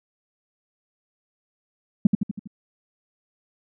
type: tone with echo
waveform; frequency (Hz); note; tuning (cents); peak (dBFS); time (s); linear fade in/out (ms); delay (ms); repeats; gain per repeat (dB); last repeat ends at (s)
sine; 205; G#3; -22; -8; 2.05-2.07; 5; 81; 5; -5; 2.475
effects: tanh soft clip ceiling -4 dBFS